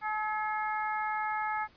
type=harmonic tone with a mistuned harmonic; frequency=429.2 Hz; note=A4; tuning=43 cents flat; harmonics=2 / 3 / 4 / 5; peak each=-32 / -36 / -38 / -40 dBFS; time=0.01-1.68 s; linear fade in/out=50 ms; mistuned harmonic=4; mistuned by=-23 cents; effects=pink hiss -61 dBFS RMS until 1.76 s + resampled to 11025 Hz